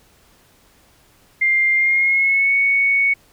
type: tone with pitch glide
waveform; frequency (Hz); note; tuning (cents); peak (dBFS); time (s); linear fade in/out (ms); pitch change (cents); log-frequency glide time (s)
sine; 2100 to 2222; C7 to C#7; +6 to +4; -13; 1.41-3.14; 10; +98; 1.73-2.54
effects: pink hiss -54 dBFS RMS until 3.32 s